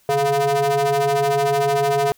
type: ring-modulated tone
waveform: square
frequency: 138.59 Hz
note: C#3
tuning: in tune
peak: -14 dBFS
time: 0.09-2.12 s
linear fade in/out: 0 ms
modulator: 561 Hz
effects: white hiss -58 dBFS RMS until 2.17 s